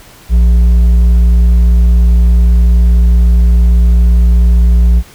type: tone with hard clipping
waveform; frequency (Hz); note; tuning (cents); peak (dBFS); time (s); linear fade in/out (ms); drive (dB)
sine; 58.8; A#1; +16; -5; 0.29-5.03; 50; 4
effects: pink hiss -38 dBFS RMS until 5.14 s